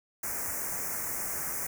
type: band-stop noise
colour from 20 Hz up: white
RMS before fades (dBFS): -34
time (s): 0.23-1.67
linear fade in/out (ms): 5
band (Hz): 2200 to 5800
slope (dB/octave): 48
effects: none